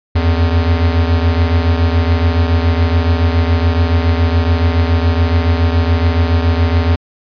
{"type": "beating tone pair", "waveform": "square", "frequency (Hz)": [82.41, 89.51], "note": ["E2", "F2"], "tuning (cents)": [0, 43], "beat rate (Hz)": 7.1, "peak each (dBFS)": [-12, -17], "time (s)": [0.15, 6.96], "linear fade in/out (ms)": 10, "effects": ["resampled to 11025 Hz"]}